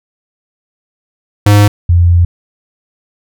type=tone pair in turn; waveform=square / sine; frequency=103 / 86.61 Hz; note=G#2 / F2; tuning=-14 / -14 cents; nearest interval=minor third; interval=300 cents; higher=first; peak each=-4 dBFS; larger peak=neither; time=1.46-1.68 / 1.89-2.25 s; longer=second; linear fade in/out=5 ms; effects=none